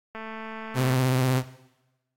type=click train; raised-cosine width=0.5 ms; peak=-23 dBFS; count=175; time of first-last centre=0.15-0.937 s; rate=221 Hz
type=tone with vibrato; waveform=sawtooth; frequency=129 Hz; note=C3; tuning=24 cents flat; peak=-17 dBFS; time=0.74-1.43 s; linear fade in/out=50 ms; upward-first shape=triangle; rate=16 Hz; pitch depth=49 cents each way
effects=noise-tail reverb RT60 1.0 s tail -17 dB re dry + AAC 64 kbps